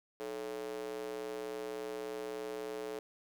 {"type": "tone with high-pass filter", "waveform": "square", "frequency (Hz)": 61.74, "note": "B1", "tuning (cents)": 0, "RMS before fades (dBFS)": -41, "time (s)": [0.2, 2.99], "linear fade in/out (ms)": 0, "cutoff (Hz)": 430, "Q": 4, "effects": []}